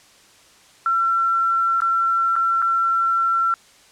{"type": "tone with dropouts", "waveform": "sine", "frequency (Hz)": 1353, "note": "E6", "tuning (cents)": 45, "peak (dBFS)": -16, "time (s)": [0.86, 3.54], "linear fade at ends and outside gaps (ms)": 1, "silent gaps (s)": [[1.804, 1.819], [2.356, 2.363], [2.619, 2.624]], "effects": ["white hiss -51 dBFS RMS until 3.91 s", "low-pass 8000 Hz 12 dB/octave"]}